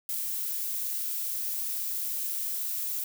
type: noise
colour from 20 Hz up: violet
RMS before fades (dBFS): -32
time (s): 0.09-3.04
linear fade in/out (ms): 2
effects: none